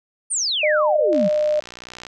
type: exponential sweep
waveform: sine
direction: down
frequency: 9450 to 170 Hz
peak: -19 dBFS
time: 0.3-1.29 s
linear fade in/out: 20 ms
type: tone with pitch glide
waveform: sine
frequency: 608 to 604.5 Hz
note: D#5 to D5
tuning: -40 to +50 cents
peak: -16 dBFS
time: 0.63-1.6 s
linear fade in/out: 5 ms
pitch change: -10 cents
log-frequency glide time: 0.74-1.39 s
type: click train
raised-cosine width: 0.2 ms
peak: -19 dBFS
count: 58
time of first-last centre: 1.13-2.067 s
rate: 60.8 Hz
effects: none